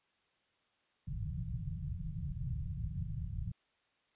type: low-pass noise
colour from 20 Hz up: white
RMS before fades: -39 dBFS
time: 1.07-3.52 s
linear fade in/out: 5 ms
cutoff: 170 Hz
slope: 96 dB/octave
effects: white hiss -75 dBFS RMS until 4.15 s + resampled to 8000 Hz